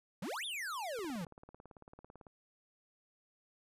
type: exponential two-way sweep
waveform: square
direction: up then down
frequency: 155.56 to 3729 to 155.56 Hz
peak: -39 dBFS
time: 0.22-1.25 s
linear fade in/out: 5 ms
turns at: 0.45 s
type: click train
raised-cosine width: 1 ms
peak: -39 dBFS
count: 24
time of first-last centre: 0.99-2.268 s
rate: 18 Hz
effects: resampled to 32000 Hz